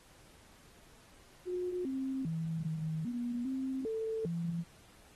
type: tone with pitch steps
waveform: sine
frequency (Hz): 360.2 / 265.7 / 162.5 / 158.4 / 240.6 / 263.9 / 444 / 169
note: F#4 / C4 / E3 / D#3 / B3 / C4 / A4 / E3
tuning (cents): -46 / +27 / -24 / +31 / -45 / +15 / +16 / +43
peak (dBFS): -33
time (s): 1.45-4.65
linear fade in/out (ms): 50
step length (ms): 400
effects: pink hiss -61 dBFS RMS until 5.15 s + AAC 32 kbps